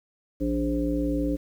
harmonic tone with a mistuned harmonic, 58.27 Hz, A#1, in tune, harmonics 1 / 3 / 5 / 7 / 9, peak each -30 / -34 / -25 / -37 / -32 dBFS, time 0.4-1.37 s, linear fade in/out 20 ms, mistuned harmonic 3, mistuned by -20 cents, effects 9-bit

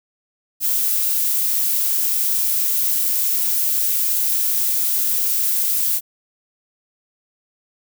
violet noise, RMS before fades -19 dBFS, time 0.6-6.01 s, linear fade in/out 50 ms, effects none

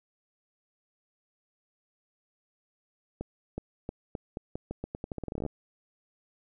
accelerating click train, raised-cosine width 2 ms, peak -21 dBFS, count 22, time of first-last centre 3.21-5.463 s, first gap 370 ms, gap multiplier 0.84, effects none

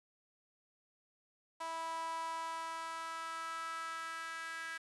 sawtooth tone with high-pass filter sweep, 327.4 Hz, E4, 12 cents flat, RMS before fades -42 dBFS, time 1.6-4.78 s, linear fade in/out 10 ms, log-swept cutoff 880 to 1600 Hz, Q 5, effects resampled to 24000 Hz + 10-bit

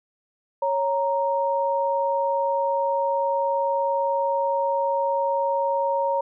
sine tone pair together, 552.8 / 932.3 Hz, C#5 / A#5, -5 / 0 cents, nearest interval major sixth, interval 905 cents, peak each -23 dBFS, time 0.62-6.21 s, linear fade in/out 5 ms, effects none

